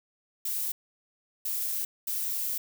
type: noise bursts at uneven times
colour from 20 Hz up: violet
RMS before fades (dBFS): -31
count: 3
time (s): 0.45-0.72 / 1.45-1.85 / 2.07-2.58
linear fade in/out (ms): 5
effects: none